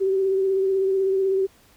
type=tone with vibrato; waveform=sine; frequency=384.7 Hz; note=G4; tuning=33 cents flat; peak=-18 dBFS; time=0-1.47 s; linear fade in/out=20 ms; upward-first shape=triangle; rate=16 Hz; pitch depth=31 cents each way; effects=pink hiss -56 dBFS RMS until 1.76 s